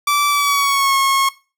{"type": "tone with pitch glide", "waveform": "sawtooth", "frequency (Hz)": [1161, 1089.5], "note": ["D6", "C#6"], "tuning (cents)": [-20, -30], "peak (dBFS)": -10, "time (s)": [0.07, 1.29], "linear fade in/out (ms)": 5, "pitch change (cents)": -110, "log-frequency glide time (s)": [0.29, 0.95], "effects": ["noise-tail reverb RT60 0.3 s tail -18 dB re dry"]}